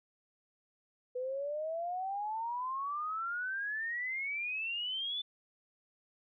sine exponential sweep, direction up, 493.9 to 3520 Hz, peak -34 dBFS, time 1.15-5.22 s, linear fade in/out 10 ms, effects none

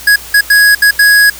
square tone bursts at uneven times, 1664 Hz, G#6, 3 cents sharp, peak -4 dBFS, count 5, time 0.07-0.16 / 0.34-0.41 / 0.5-0.75 / 0.82-0.91 / 0.99-1.3 s, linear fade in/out 5 ms, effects added 60 Hz sine -37 dBFS peak until 1.39 s + white hiss -29 dBFS RMS until 1.39 s

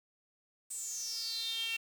sawtooth tone with high-pass filter sweep, 454.8 Hz, A#4, 43 cents flat, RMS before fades -38 dBFS, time 0.7-1.77 s, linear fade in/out 10 ms, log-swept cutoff 8300 to 2700 Hz, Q 9.3, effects 9-bit

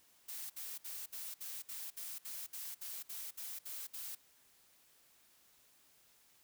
blue noise bursts, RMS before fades -45 dBFS, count 14, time 0.28-4.153 s, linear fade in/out 10 ms, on 220 ms, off 61 ms, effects white hiss -68 dBFS RMS until 6.43 s

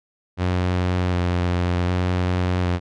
sawtooth tone with vibrato, 89.5 Hz, F2, 43 cents sharp, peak -15 dBFS, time 0.37-2.8 s, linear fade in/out 50 ms, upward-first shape square, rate 0.66 Hz, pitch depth 18 cents each way, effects low-pass 4000 Hz 12 dB/octave

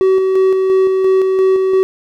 triangle tone with tremolo, 379.3 Hz, F#4, 43 cents sharp, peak -6 dBFS, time 0.01-1.83 s, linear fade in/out 0 ms, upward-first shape square, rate 2.9 Hz, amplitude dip 30%, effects none

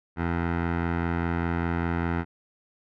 15% pulse tone with low-pass filter, 85 Hz, F2, 46 cents flat, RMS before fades -27 dBFS, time 0.16-2.25 s, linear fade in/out 50 ms, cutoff 1700 Hz, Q 1.9, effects none

